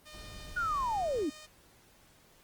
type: tone with pitch glide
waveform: 5% pulse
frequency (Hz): 610 to 614.2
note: D#5 to D#5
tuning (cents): -34 to -23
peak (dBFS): -37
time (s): 0.05-1.47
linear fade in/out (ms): 20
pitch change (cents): +11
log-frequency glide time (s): 0.65-1.2
type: noise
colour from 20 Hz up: brown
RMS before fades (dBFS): -47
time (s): 0.13-1.25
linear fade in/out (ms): 10
type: linear sweep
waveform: sine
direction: down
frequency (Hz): 1480 to 260.8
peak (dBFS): -29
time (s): 0.56-1.3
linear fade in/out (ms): 10
effects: pink hiss -62 dBFS RMS until 2.43 s + Opus 24 kbps